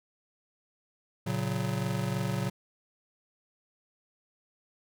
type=chord; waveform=square; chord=F# major; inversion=first; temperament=just; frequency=115.62 / 138.75 / 185 Hz; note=A#2 / C#3 / F#3; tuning=-14 / +2 / 0 cents; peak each=-34 dBFS; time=1.26-2.5 s; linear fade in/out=10 ms; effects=none